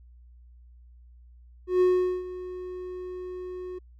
triangle tone with ADSR envelope, 364.8 Hz, F#4, 24 cents flat, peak -15 dBFS, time 1.67-3.79 s, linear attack 140 ms, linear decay 420 ms, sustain -17 dB, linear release 11 ms, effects added 60 Hz sine -49 dBFS peak until 3.99 s

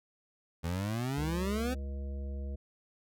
25% pulse exponential sweep, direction up, 81 to 262.6 Hz, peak -28 dBFS, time 0.63-1.75 s, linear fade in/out 20 ms
harmonic tone, 69 Hz, C#2, 7 cents flat, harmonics 1 / 3 / 5 / 7 / 9, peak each -35 / -47 / -54 / -52 / -54 dBFS, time 1.17-2.56 s, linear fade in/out 10 ms
effects none

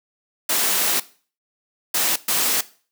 white noise bursts at uneven times, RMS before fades -20 dBFS, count 3, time 0.49-1 / 1.94-2.16 / 2.28-2.61 s, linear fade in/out 5 ms, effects noise-tail reverb RT60 0.4 s tail -18 dB re dry + high-pass 200 Hz 12 dB/octave

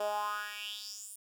10% pulse tone with high-pass filter sweep, 207.7 Hz, G#3, in tune, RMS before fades -38 dBFS, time 0-1.16 s, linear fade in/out 5 ms, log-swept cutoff 540 to 10000 Hz, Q 4.8, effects none

